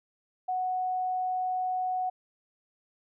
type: tone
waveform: sine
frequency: 739 Hz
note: F#5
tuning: 2 cents flat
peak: -27 dBFS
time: 0.48-2.1 s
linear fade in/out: 10 ms
effects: none